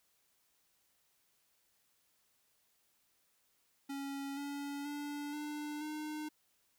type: tone with pitch steps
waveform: square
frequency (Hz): 277.2 / 283.8 / 290.6 / 297.6 / 304.7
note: C#4 / C#4 / D4 / D4 / D#4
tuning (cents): 0 / +41 / -18 / +23 / -36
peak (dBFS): -40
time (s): 3.89-6.29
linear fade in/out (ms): 10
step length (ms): 480
effects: white hiss -75 dBFS RMS until 6.78 s